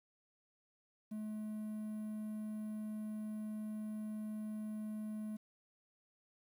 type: tone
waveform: triangle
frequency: 214.3 Hz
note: A3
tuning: 45 cents flat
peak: -38 dBFS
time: 1.11-5.37 s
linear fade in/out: 10 ms
effects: 11-bit